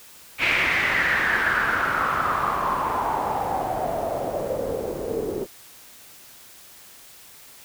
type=noise with low-pass filter sweep; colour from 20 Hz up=white; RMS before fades=-24 dBFS; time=0.38-5.47 s; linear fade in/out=50 ms; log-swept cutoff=2400 to 400 Hz; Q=5.4; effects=white hiss -47 dBFS RMS until 7.64 s